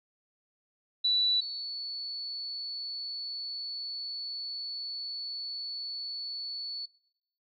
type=tone pair in turn; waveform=sine; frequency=3954 / 4438 Hz; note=B7 / C#8; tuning=+1 / +1 cents; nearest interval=major second; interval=200 cents; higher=second; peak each=-23 / -34 dBFS; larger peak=first; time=1.04-1.41 / 1.41-6.86 s; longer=second; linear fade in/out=10 ms; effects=noise-tail reverb RT60 0.8 s tail -22 dB re dry